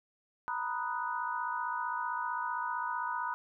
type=chord; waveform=sine; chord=B major seventh; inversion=third; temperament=equal; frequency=932.3 / 987.8 / 1244.5 / 1480 Hz; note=A#5 / B5 / D#6 / F#6; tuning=0 / 0 / 0 / 0 cents; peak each=-38 / -36 / -39 / -39 dBFS; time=0.48-3.34 s; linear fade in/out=0 ms; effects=none